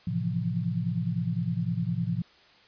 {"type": "chord", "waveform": "sine", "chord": "F major seventh", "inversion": "first", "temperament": "equal with one note detuned", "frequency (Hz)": [110.96, 130.81, 164.81, 174.61], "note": ["A2", "C3", "E3", "F3"], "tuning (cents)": [15, 0, 0, 0], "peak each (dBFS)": [-32, -33, -32, -30], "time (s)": [0.07, 2.22], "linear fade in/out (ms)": 5, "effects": ["white hiss -57 dBFS RMS until 2.67 s", "resampled to 11025 Hz"]}